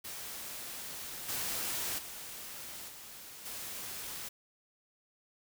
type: noise with level steps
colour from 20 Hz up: white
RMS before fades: -43 / -36 / -45 / -49 / -42 dBFS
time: 0.04-4.29 s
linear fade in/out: 10 ms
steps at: 1.28 / 1.98 / 2.88 / 3.45 s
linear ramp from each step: 10 ms
effects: none